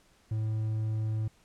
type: tone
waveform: triangle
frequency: 109.2 Hz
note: A2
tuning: 13 cents flat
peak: -26 dBFS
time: 0.31-1.28 s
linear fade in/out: 5 ms
effects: pink hiss -64 dBFS RMS until 1.44 s + low-pass 10000 Hz 12 dB/octave